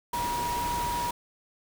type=tone in noise; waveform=sine; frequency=959 Hz; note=A#5; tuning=49 cents sharp; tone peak=-28 dBFS; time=0.13-1.11 s; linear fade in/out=5 ms; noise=pink; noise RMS=-35 dBFS; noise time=0.13-1.11 s; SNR=+4 dB; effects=none